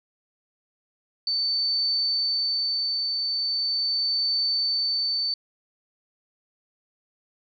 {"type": "tone with tremolo", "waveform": "sine", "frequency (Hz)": 4535, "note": "C#8", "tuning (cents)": 39, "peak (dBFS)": -21, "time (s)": [1.27, 5.34], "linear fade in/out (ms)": 2, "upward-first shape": "triangle", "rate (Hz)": 0.4, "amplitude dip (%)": 30, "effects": []}